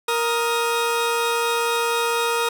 20% pulse tone pair together, 467.7 / 1248.6 Hz, A#4 / D#6, +6 / +6 cents, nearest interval octave + perfect fourth, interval 1700 cents, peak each -16 / -20 dBFS, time 0.08-2.49 s, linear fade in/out 5 ms, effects none

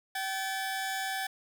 sawtooth tone pair together, 769.1 / 1730 Hz, G5 / A6, -33 / -30 cents, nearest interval octave + major second, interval 1403 cents, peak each -30 / -32 dBFS, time 0.15-1.27 s, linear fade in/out 5 ms, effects 9-bit

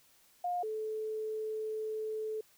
sine tone pair in turn, 711 / 434.7 Hz, F5 / A4, +31 / -21 cents, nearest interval major sixth, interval 852 cents, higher first, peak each -31 / -34 dBFS, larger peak first, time 0.44-0.63 / 0.63-2.41 s, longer second, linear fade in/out 5 ms, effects white hiss -65 dBFS RMS until 2.57 s

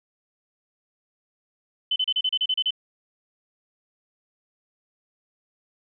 sine tone bursts, 3036 Hz, F#7, 44 cents sharp, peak -20 dBFS, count 10, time 1.91-2.707 s, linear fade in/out 5 ms, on 50 ms, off 33 ms, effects none

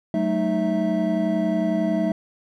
triangle tone cluster, 187.7 / 218.7 / 310 / 656 Hz, F#3 / A3 / D#4 / E5, +25 / -10 / -6 / -9 cents, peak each -23 dBFS, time 0.14-2.12 s, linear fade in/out 2 ms, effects none

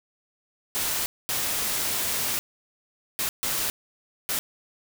white noise bursts at uneven times, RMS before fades -27 dBFS, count 5, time 0.75-1.06 / 1.29-2.39 / 3.19-3.29 / 3.43-3.7 / 4.29-4.39 s, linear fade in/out 0 ms, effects none

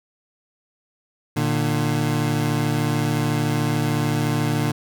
25% pulse tone pair together, 116.54 / 150.23 Hz, A#2 / D3, 0 / +40 cents, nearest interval major third, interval 440 cents, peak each -19 / -18 dBFS, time 1.36-4.72 s, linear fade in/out 10 ms, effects none

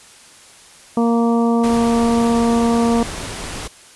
harmonic tone, 232.9 Hz, A#3, 1 cent flat, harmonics 1 / 2 / 3 / 4 / 5, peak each -14 / -20 / -24 / -26 / -28 dBFS, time 0.97-3.03 s, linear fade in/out 2 ms
pink noise, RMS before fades -28 dBFS, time 1.63-3.68 s, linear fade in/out 10 ms
effects white hiss -44 dBFS RMS until 3.95 s + resampled to 24000 Hz

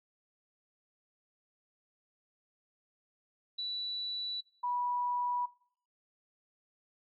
sine tone pair in turn, 3950 / 977.3 Hz, B7 / B5, 0 / -18 cents, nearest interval 2 octaves, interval 2418 cents, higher first, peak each -34 / -31 dBFS, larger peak second, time 3.58-4.41 / 4.63-5.46 s, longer neither, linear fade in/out 10 ms, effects noise-tail reverb RT60 0.6 s tail -21 dB re dry

